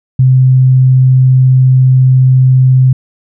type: tone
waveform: sine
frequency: 129.6 Hz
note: C3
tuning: 16 cents flat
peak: -3 dBFS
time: 0.19-2.93 s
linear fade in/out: 5 ms
effects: none